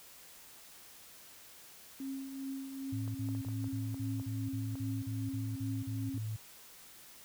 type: tone with tremolo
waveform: sine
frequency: 269.7 Hz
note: C#4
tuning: 47 cents flat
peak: -36 dBFS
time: 2-6.18 s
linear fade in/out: 2 ms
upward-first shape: triangle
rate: 2.5 Hz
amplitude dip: 55%
type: tone bursts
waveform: sine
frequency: 108.9 Hz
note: A2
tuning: 17 cents flat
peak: -35 dBFS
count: 13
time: 2.92-6.366 s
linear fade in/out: 10 ms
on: 230 ms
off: 38 ms
type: clicks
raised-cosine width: 1 ms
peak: -37 dBFS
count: 9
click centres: 3.078 / 3.288 / 3.35 / 3.449 / 3.486 / 3.643 / 3.944 / 4.198 / 4.755 s
effects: white hiss -55 dBFS RMS until 7.24 s